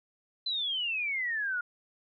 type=exponential sweep; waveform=sine; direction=down; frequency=4078 to 1407 Hz; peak=-29 dBFS; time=0.46-1.61 s; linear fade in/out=5 ms; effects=none